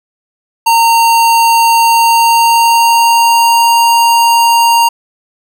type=tone with pitch glide; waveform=square; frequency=920 to 931.8 Hz; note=A#5 to A#5; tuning=-23 to -1 cents; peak=-6 dBFS; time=0.66-4.89 s; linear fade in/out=10 ms; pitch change=+22 cents; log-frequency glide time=1.79-3.72 s; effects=none